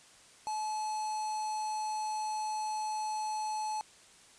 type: tone with notch filter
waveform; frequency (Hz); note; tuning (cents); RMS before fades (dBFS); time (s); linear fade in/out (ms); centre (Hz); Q
square; 860; A5; -40; -35; 0.47-3.81; 0; 2800; 1.5
effects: white hiss -58 dBFS RMS until 4.38 s + resampled to 22050 Hz